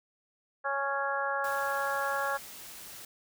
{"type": "harmonic tone", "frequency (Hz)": 277.2, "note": "C#4", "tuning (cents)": 0, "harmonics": [2, 3, 4, 5, 6], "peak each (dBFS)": [-35, -35, -35, -35, -35], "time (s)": [0.64, 2.38], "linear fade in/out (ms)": 20}
{"type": "noise", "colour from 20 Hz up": "white", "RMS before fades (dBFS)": -46, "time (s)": [1.44, 3.05], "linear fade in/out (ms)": 2}
{"effects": []}